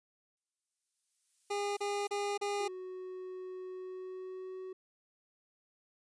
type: noise with exponential growth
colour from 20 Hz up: violet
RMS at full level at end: -49 dBFS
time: 0.37-2.08 s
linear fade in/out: 1 ms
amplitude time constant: 370 ms
type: tone bursts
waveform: 25% pulse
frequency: 406.7 Hz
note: G#4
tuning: 36 cents flat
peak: -29 dBFS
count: 4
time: 1.5-2.682 s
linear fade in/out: 10 ms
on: 270 ms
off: 34 ms
type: tone with pitch glide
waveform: triangle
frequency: 370 to 374.1 Hz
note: F#4 to F#4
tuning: 0 to +19 cents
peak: -39 dBFS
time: 2.6-4.73 s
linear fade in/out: 5 ms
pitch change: +19 cents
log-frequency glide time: 3.7-4.59 s
effects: resampled to 22050 Hz